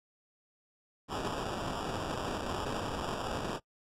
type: noise with sample-and-hold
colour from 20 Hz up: white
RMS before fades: -36 dBFS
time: 1.08-3.6 s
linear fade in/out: 50 ms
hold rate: 2100 Hz
effects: noise-tail reverb RT60 0.1 s tail -22 dB re dry + low-pass 8000 Hz 12 dB/octave